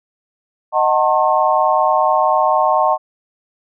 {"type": "chord", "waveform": "sine", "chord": "D# diminished seventh", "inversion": "none", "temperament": "just", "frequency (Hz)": [622.3, 746.7, 896, 1075.3], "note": ["D#5", "F#5", "A5", "C6"], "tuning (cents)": [0, 16, 31, 47], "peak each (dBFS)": -17, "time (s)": [0.72, 2.98], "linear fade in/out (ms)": 50, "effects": []}